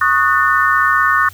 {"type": "chord", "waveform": "sine", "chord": "D# half-diminished seventh", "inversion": "third", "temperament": "equal with one note detuned", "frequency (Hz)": [1108.7, 1244.5, 1480, 1802.2], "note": ["C#6", "D#6", "F#6", "A6"], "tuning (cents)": [0, 0, 0, 41], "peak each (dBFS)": -16, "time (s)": [0.01, 1.29], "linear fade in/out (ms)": 5, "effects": ["added 92 Hz sine -38 dBFS peak until 1.33 s", "white hiss -43 dBFS RMS until 1.33 s"]}